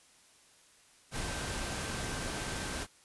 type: tone in noise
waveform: sine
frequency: 1560 Hz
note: G6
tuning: 9 cents flat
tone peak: -47 dBFS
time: 1.11-2.87 s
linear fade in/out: 50 ms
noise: pink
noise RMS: -37 dBFS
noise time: 1.11-2.87 s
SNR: -13 dB
effects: white hiss -62 dBFS RMS until 3.04 s + resampled to 24000 Hz